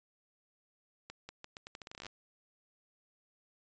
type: accelerating click train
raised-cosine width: 0.2 ms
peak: -28 dBFS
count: 17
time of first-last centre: 1.1-2.066 s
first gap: 190 ms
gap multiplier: 0.81
effects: resampled to 16000 Hz